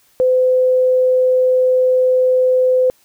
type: tone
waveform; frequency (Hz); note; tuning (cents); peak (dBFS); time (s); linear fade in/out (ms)
sine; 510; C5; -44; -10; 0.2-2.9; 0
effects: white hiss -55 dBFS RMS until 3.04 s